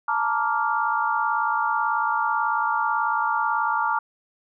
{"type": "chord", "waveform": "sine", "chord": "Bb major seventh", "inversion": "third", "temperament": "just", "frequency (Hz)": [874.1, 932.3, 1165.4, 1398.5], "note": ["A5", "Bb5", "D6", "F6"], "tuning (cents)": [-12, 0, -14, 2], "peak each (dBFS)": -26, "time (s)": [0.08, 3.99], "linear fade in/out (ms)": 5, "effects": []}